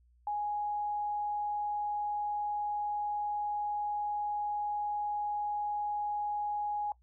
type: tone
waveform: sine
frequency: 830.6 Hz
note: G#5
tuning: in tune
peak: -31 dBFS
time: 0.27-6.92 s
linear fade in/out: 2 ms
effects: noise-tail reverb RT60 0.1 s tail -19 dB re dry + added 60 Hz sine -62 dBFS peak until 7.02 s